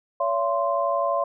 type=tone cluster; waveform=sine; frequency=565 / 677 / 1044 Hz; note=C#5 / E5 / C6; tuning=+33 / +46 / -4 cents; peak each=-25 dBFS; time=0.2-1.24 s; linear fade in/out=5 ms; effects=none